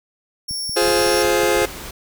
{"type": "tone", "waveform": "sawtooth", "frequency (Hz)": 5480, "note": "F8", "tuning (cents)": -34, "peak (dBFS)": -21, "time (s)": [0.48, 1.23], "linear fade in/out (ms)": 10}
{"type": "click train", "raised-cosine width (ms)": 5, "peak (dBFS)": -23, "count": 7, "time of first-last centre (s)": [0.51, 1.619], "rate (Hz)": 5.41}
{"type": "chord", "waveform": "sawtooth", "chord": "F minor", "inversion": "none", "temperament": "just", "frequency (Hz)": [349.2, 419.1, 523.8], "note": ["F4", "Ab4", "C5"], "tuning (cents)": [0, 16, 2], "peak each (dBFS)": [-16, -15, -15], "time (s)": [0.76, 1.66], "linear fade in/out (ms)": 10}
{"type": "noise", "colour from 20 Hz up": "pink", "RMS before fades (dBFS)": -33, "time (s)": [0.81, 1.91], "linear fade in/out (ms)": 5}
{"effects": []}